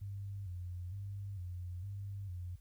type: tone with vibrato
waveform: sine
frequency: 94.1 Hz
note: F#2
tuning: 30 cents sharp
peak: -40 dBFS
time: 0.01-2.56 s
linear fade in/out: 10 ms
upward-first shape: square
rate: 1.1 Hz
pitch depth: 93 cents each way
effects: added 50 Hz sine -58 dBFS peak until 2.6 s + white hiss -75 dBFS RMS until 2.6 s